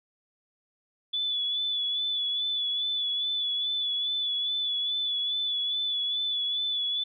sine tone with vibrato, 3449 Hz, A7, 35 cents flat, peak -26 dBFS, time 1.13-7.04 s, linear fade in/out 10 ms, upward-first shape sine, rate 2.4 Hz, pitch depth 35 cents each way, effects none

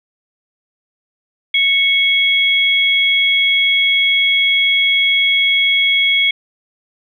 sine tone pair together, 2209 / 3320 Hz, C#7 / G#7, -7 / -1 cents, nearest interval perfect fifth, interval 706 cents, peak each -13 / -14 dBFS, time 1.54-6.31 s, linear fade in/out 5 ms, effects none

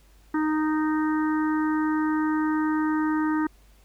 harmonic tone, 309.6 Hz, D#4, 9 cents flat, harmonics 1 / 3 / 4 / 5 / 6, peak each -22 / -32 / -34 / -36 / -38 dBFS, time 0.34-3.47 s, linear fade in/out 5 ms, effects added 50 Hz sine -53 dBFS peak until 3.84 s + pink hiss -61 dBFS RMS until 3.84 s

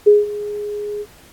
sine tone with ADSR envelope, 415.3 Hz, G#4, in tune, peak -4 dBFS, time 0.06-1.06 s, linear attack 17 ms, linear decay 180 ms, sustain -18 dB, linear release 49 ms, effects pink hiss -47 dBFS RMS until 1.32 s + AAC 64 kbps

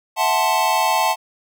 square chord, F# half-diminished seventh, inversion third, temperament equal, 659.3 / 740 / 880 / 1046.5 Hz, E5 / F#5 / A5 / C6, 0 / 0 / 0 / 0 cents, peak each -25 / -23 / -19 / -24 dBFS, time 0.16-1.16 s, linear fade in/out 50 ms, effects none

